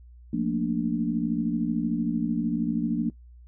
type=chord; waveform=sine; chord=Bb major seventh; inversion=second; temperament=equal; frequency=174.61 / 220 / 233.1 / 293.7 Hz; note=F3 / A3 / Bb3 / D4; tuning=0 / 0 / 0 / 0 cents; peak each=-30 / -31 / -27 / -29 dBFS; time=0.33-3.1 s; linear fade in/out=5 ms; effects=noise-tail reverb RT60 0.1 s tail -21 dB re dry + added 60 Hz sine -46 dBFS peak until 3.47 s